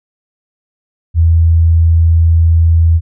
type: tone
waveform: sine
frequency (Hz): 82.6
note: E2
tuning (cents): +4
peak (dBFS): -5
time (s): 1.14-3.01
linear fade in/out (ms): 50
effects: none